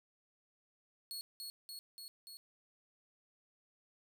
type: tone with echo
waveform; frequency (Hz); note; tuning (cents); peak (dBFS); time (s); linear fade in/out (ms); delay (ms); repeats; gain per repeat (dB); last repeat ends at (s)
sawtooth; 4344; C#8; -36; -39; 1.11-1.21; 0; 290; 4; -2; 2.37
effects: none